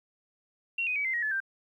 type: tone with pitch steps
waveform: sine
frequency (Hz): 2740 / 2498 / 2278 / 2077 / 1893.2 / 1726.1 / 1573.7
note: F7 / D#7 / C#7 / C7 / A#6 / A6 / G6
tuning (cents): -34 / +6 / +47 / -13 / +26 / -34 / +6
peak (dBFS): -27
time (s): 0.78-1.403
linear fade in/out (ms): 5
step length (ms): 89
effects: 11-bit